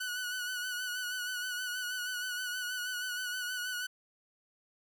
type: tone with vibrato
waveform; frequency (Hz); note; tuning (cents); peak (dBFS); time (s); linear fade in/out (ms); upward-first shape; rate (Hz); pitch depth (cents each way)
sawtooth; 1480; F#6; 0; -31; 0-3.87; 10; sine; 6.3; 39
effects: none